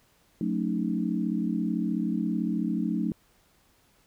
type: chord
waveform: sine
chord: D# half-diminished seventh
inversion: first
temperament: equal with one note detuned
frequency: 181.61 / 220 / 277.2 / 311.1 Hz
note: F#3 / A3 / C#4 / D#4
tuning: -32 / 0 / 0 / 0 cents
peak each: -30 / -29 / -33 / -32 dBFS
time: 0.41-3.12 s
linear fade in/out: 2 ms
effects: pink hiss -64 dBFS RMS until 4.06 s